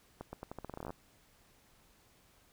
accelerating click train, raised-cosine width 1 ms, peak -28 dBFS, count 16, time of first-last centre 0.21-0.905 s, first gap 120 ms, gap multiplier 0.84, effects pink hiss -66 dBFS RMS until 2.52 s

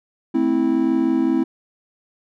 triangle chord, A minor, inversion none, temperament equal with one note detuned, 220 / 261.6 / 327.2 Hz, A3 / C4 / E4, 0 / 0 / -13 cents, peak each -23 / -17 / -17 dBFS, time 0.34-1.44 s, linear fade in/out 10 ms, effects none

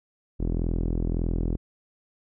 sawtooth tone with low-pass filter, 41.76 Hz, E1, 23 cents sharp, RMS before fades -26 dBFS, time 0.39-1.57 s, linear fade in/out 20 ms, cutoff 340 Hz, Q 1.6, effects none

